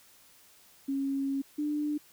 sine tone pair in turn, 274 / 297.2 Hz, C#4 / D4, -20 / +21 cents, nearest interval minor second, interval 141 cents, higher second, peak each -28 dBFS, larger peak neither, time 0.88-1.42 / 1.58-1.98 s, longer first, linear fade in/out 10 ms, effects white hiss -59 dBFS RMS until 2.12 s

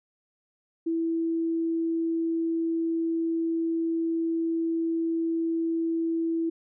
sine tone, 329.6 Hz, E4, in tune, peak -24 dBFS, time 0.86-6.5 s, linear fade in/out 10 ms, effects none

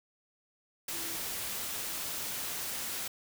sine tone in noise, 331.6 Hz, E4, 10 cents sharp, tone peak -48 dBFS, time 0.93-1.17 s, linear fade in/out 5 ms, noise white, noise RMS -37 dBFS, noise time 0.88-3.08 s, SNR -14 dB, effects none

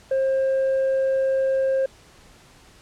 sine tone with tanh clipping, 533 Hz, C5, 32 cents sharp, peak -19 dBFS, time 0.11-1.86 s, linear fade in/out 5 ms, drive 2 dB, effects pink hiss -51 dBFS RMS until 2.81 s + low-pass 9000 Hz 12 dB/octave

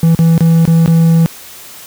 triangle tone with dropouts, 164.81 Hz, E3, in tune, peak -3 dBFS, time 0.03-1.26 s, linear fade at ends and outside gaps 0 ms, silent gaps 0.148-0.19 / 0.378-0.407 / 0.653-0.676 / 0.86-0.877 s, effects white hiss -33 dBFS RMS until 1.86 s + high-pass 60 Hz 12 dB/octave

